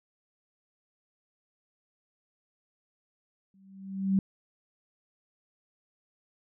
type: tone with exponential growth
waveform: sine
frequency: 193.3 Hz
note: G3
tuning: 24 cents flat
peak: -19 dBFS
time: 3.54-4.19 s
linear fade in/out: 2 ms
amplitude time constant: 140 ms
effects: none